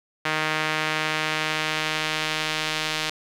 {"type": "tone with band-pass filter sweep", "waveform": "sawtooth", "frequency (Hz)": 155.56, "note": "D#3", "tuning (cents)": 0, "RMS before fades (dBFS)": -26, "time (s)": [0.25, 3.1], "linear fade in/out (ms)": 5, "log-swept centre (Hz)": [2000, 3500], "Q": 1.1, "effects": ["8-bit"]}